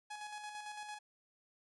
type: tone with tremolo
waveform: sawtooth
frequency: 840 Hz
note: G#5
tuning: 19 cents sharp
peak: -39 dBFS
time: 0.1-0.99 s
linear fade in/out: 10 ms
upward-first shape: square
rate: 8.9 Hz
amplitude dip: 40%
effects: resampled to 24000 Hz